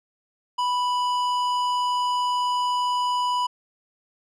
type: tone with tanh clipping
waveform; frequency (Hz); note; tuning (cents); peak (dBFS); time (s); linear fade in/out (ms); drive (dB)
sine; 987.8; B5; 0; -23; 0.58-3.47; 10; 13
effects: none